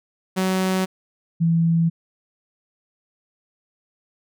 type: tone pair in turn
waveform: sawtooth / sine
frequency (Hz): 187.5 / 166.07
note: F#3 / E3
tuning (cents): +23 / +13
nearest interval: major second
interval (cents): 210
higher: first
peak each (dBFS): -15 / -15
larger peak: neither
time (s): 0.36-0.86 / 1.4-1.9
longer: neither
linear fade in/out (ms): 20
effects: none